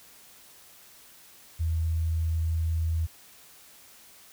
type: tone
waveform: sine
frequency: 81.4 Hz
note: E2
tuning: 21 cents flat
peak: -24 dBFS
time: 1.59-3.07 s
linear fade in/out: 20 ms
effects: white hiss -53 dBFS RMS until 4.32 s